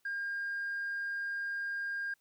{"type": "tone with tanh clipping", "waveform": "triangle", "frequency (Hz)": 1610, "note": "G6", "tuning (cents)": 46, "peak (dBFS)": -34, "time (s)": [0.05, 2.14], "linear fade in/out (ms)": 5, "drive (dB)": 5, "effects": ["white hiss -75 dBFS RMS until 2.2 s"]}